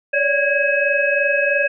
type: tone cluster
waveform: sine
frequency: 562 / 585 / 1646 / 2562 Hz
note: C#5 / D5 / G#6 / E7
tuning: +24 / -7 / -16 / -50 cents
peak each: -21 / -22 / -19 / -20 dBFS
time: 0.13-1.68 s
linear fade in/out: 10 ms
effects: none

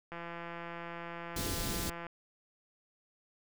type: click train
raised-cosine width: 0.5 ms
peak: -28 dBFS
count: 332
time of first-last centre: 0.12-2.067 s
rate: 170 Hz
type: band-stop noise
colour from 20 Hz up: pink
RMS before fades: -36 dBFS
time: 1.36-1.9 s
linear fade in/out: 5 ms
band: 460 to 3000 Hz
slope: 24 dB/octave
effects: none

